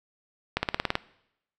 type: accelerating click train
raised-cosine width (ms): 0.3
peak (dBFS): -8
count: 8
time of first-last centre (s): 0.57-0.954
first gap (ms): 60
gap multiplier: 0.97
effects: noise-tail reverb RT60 0.8 s tail -20 dB re dry